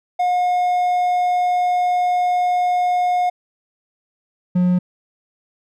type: tone pair in turn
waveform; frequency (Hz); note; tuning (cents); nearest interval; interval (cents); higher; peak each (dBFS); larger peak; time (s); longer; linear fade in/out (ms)
triangle; 719 / 179.75; F#5 / F#3; -50 / -50; 2 octaves; 2400; first; -13 / -11; second; 0.19-3.3 / 4.55-4.79; first; 10
effects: none